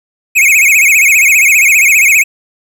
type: tone with vibrato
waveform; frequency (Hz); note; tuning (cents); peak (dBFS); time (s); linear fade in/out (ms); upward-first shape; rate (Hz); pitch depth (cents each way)
square; 2349; D7; 0; -5; 0.35-2.24; 20; sine; 15; 170
effects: none